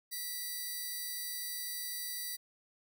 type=tone pair together; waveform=5% pulse; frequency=1956 / 4656 Hz; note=B6 / D8; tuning=-17 / -16 cents; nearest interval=octave + minor third; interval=1501 cents; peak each=-31 / -33 dBFS; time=0.11-2.37 s; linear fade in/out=20 ms; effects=none